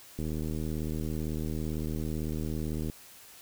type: click train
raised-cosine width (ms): 3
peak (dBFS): -22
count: 212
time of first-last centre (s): 0.19-2.899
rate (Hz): 77.9
effects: white hiss -52 dBFS RMS until 3.41 s